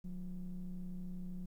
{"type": "ring-modulated tone", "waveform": "triangle", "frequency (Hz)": 82.41, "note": "E2", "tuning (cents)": 0, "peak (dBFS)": -34, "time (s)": [0.04, 1.46], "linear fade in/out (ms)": 10, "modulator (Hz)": 98.7, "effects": ["tanh soft clip ceiling -33 dBFS", "12-bit"]}